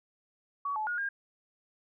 sine tone with pitch steps, 1129 / 861 / 1439 / 1613 Hz, C#6 / A5 / F#6 / G6, +31 / -38 / -49 / +49 cents, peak -30 dBFS, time 0.65-1.09 s, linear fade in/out 5 ms, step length 110 ms, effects none

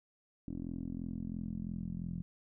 10% pulse tone with low-pass filter sweep, 42.98 Hz, F1, 27 cents flat, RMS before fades -40 dBFS, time 0.48-2.22 s, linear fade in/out 0 ms, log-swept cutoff 290 to 180 Hz, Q 3.8, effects none

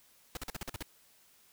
pink noise bursts, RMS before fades -39 dBFS, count 8, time 0.35-0.826 s, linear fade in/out 2 ms, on 21 ms, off 44 ms, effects white hiss -64 dBFS RMS until 1.52 s

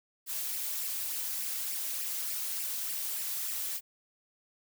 blue noise with flanger, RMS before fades -35 dBFS, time 0.26-3.81 s, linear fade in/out 50 ms, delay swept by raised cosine 0.38 to 3.68 ms, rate 3.4 Hz, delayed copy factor +0.6, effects none

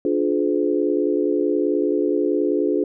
sine chord, D diminished seventh, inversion none, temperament just, 293.7 / 352.4 / 422.9 / 507.5 Hz, D4 / F4 / Ab4 / Cb5, 0 / +16 / +31 / +47 cents, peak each -22 / -22 / -22 / -27 dBFS, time 0.05-2.84 s, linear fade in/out 2 ms, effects none

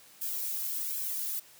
violet noise with flanger, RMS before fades -34 dBFS, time 0.21-1.4 s, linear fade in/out 10 ms, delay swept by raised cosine 1.2 to 2.4 ms, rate 1.3 Hz, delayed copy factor +0.95, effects white hiss -56 dBFS RMS until 1.59 s + high-pass 100 Hz 12 dB/octave

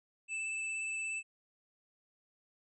square tone with vibrato, 2637 Hz, E7, in tune, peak -36 dBFS, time 0.28-1.23 s, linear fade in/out 50 ms, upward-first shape triangle, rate 17 Hz, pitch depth 12 cents each way, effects resampled to 24000 Hz

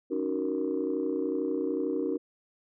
sine chord, D# minor seventh, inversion third, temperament just, 280 / 311.1 / 373.4 / 466.7 Hz, C#4 / D#4 / F#4 / A#4, +18 / 0 / +16 / +2 cents, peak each -32 dBFS, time 0.1-2.18 s, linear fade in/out 20 ms, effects tanh soft clip ceiling -19 dBFS

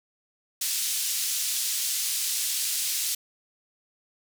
white band-pass noise, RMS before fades -28 dBFS, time 0.61-3.15 s, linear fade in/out 5 ms, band 3600 to 11000 Hz, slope 12 dB/octave, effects none

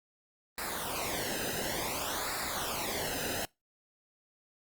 pink noise with flanger, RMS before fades -35 dBFS, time 0.58-3.45 s, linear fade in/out 0 ms, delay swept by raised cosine 0.32 to 0.9 ms, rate 0.56 Hz, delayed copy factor -0.75, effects noise-tail reverb RT60 0.2 s tail -23 dB re dry + Opus 32 kbps

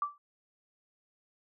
sine tone with exponential decay, 1165 Hz, D6, 14 cents flat, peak -25 dBFS, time 0.02-0.18 s, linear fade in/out 2 ms, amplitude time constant 34 ms, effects none

